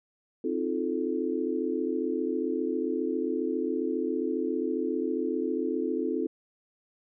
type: chord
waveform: sine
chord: F dominant seventh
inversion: second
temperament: just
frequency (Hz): 261.9 / 314.3 / 349.2 / 436.5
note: C4 / Eb4 / F4 / A4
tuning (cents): +2 / +18 / 0 / -14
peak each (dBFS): -32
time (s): 0.44-6.27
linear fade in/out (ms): 5
effects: none